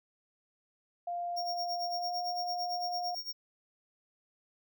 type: tone with pitch glide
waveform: sine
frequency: 698.5 to 709.1 Hz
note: F5 to F5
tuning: 0 to +26 cents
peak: -33 dBFS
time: 1.07-3.15 s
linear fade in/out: 5 ms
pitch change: +26 cents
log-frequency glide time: 1.91-2.15 s
type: tone with tremolo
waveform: square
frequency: 5550 Hz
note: F8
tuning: 12 cents flat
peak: -35 dBFS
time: 1.36-3.33 s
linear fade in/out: 20 ms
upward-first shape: sine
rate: 8.9 Hz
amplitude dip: 85%
effects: none